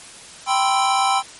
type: chord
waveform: square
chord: C major seventh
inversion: second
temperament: equal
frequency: 784 / 987.8 / 1046.5 / 1318.5 Hz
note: G5 / B5 / C6 / E6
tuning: 0 / 0 / 0 / 0 cents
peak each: -19 / -25 / -24 / -24 dBFS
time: 0.46-1.23 s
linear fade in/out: 50 ms
effects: white hiss -40 dBFS RMS until 1.39 s + MP3 48 kbps